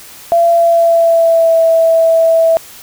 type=tone with pitch glide; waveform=sine; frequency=679 to 656.2 Hz; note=F5 to E5; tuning=-49 to -8 cents; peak=-6 dBFS; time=0.32-2.57 s; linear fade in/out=0 ms; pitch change=-59 cents; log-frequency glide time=0.53-1.6 s; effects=white hiss -35 dBFS RMS until 2.82 s